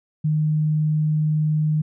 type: tone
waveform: sine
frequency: 153.6 Hz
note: D#3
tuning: 22 cents flat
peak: -17 dBFS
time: 0.24-1.82 s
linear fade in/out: 10 ms
effects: none